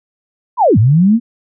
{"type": "linear two-way sweep", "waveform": "sine", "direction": "down then up", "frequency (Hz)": [1046.5, 98.4, 241.5], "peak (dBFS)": -6, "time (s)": [0.57, 1.2], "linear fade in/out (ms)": 50, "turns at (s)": 0.78, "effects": []}